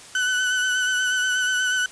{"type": "tone with vibrato", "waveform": "35% pulse", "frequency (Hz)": 1500, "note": "F#6", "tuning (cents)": 23, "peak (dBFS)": -18, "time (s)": [0.15, 1.86], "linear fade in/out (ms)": 2, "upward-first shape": "sine", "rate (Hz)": 8.3, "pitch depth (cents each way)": 25, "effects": ["white hiss -43 dBFS RMS until 1.91 s", "resampled to 22050 Hz"]}